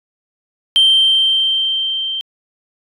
sine tone with level ramp, 3136 Hz, G7, in tune, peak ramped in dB -5 to -19 dBFS, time 0.76-2.21 s, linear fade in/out 0 ms, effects tanh soft clip ceiling -5 dBFS

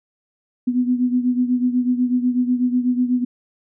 sine beating tone pair, 246.9 / 255 Hz, B3 / C4, 0 / -44 cents, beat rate 8.1 Hz, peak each -17 / -22 dBFS, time 0.67-3.25 s, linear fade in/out 10 ms, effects none

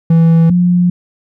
triangle / sine tone pair in turn, 164.81 / 177.34 Hz, E3 / F3, 0 / +27 cents, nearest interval minor second, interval 127 cents, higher second, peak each -3 / -7 dBFS, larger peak first, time 0.1-0.5 / 0.5-0.9 s, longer neither, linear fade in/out 5 ms, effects none

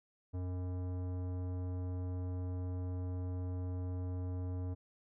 sine tone with tanh clipping, 90.8 Hz, F#2, 32 cents flat, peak -38 dBFS, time 0.33-4.75 s, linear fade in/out 20 ms, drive 16 dB, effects none

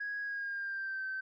sine tone with pitch glide, 1656 to 1545.1 Hz, G#6 to G6, -5 to -25 cents, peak -34 dBFS, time 0-1.21 s, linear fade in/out 10 ms, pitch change -120 cents, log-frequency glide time 0.22-1.05 s, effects tanh soft clip ceiling -31 dBFS

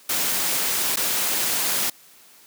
white noise with dropouts, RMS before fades -23 dBFS, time 0.09-1.9 s, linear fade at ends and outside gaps 5 ms, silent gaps 0.96-0.97 s, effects white hiss -51 dBFS RMS until 2.46 s + high-pass 150 Hz 12 dB/octave

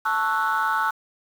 sine chord, F# minor seventh, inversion first, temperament equal, 880 / 1108.7 / 1318.5 / 1480 Hz, A5 / C#6 / E6 / F#6, 0 / 0 / 0 / 0 cents, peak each -24 / -26 / -24 / -24 dBFS, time 0.05-0.91 s, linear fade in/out 10 ms, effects tanh soft clip ceiling -15 dBFS + 7-bit

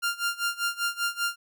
sawtooth tone with tremolo, 1396.9 Hz, F6, in tune, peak -20 dBFS, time 0.02-1.36 s, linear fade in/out 20 ms, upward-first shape sine, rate 5.1 Hz, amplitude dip 90%, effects none

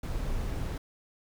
brown noise, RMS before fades -32 dBFS, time 0.03-0.78 s, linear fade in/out 5 ms, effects none

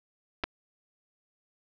clicks, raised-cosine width 0.3 ms, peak -14 dBFS, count 2, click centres 0.437 / 0.44 s, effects low-pass 5000 Hz 12 dB/octave

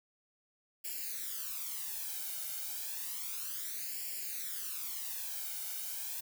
blue noise with flanger, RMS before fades -40 dBFS, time 0.84-6.21 s, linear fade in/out 10 ms, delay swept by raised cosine 0.4 to 1.36 ms, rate 0.31 Hz, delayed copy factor +0.9, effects none

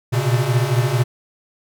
square tone cluster, 118.5 / 123 / 136.4 Hz, A#2 / B2 / C#3, +29 / -7 / -28 cents, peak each -21 dBFS, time 0.12-1.04 s, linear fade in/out 20 ms, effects none

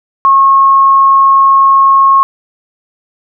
sine tone, 1088 Hz, C#6, 33 cents flat, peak -3 dBFS, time 0.25-2.23 s, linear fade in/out 0 ms, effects none

